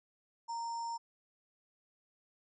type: tone with sample-and-hold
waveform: sine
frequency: 927 Hz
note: A#5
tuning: 10 cents flat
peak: -36 dBFS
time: 0.48-0.98 s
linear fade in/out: 20 ms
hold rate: 6300 Hz
effects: resampled to 16000 Hz